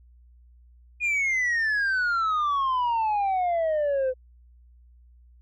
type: exponential sweep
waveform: sine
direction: down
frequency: 2466 to 505 Hz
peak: -19 dBFS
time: 1-4.14 s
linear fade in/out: 50 ms
effects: tanh soft clip ceiling -21 dBFS + added 60 Hz sine -51 dBFS peak until 5.41 s